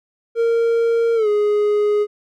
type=tone with pitch glide; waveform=triangle; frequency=462.4 to 416.7 Hz; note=A#4 to G#4; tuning=-14 to +6 cents; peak=-12 dBFS; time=0.35-2.07 s; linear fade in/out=50 ms; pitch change=-180 cents; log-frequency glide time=1.15-1.28 s; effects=none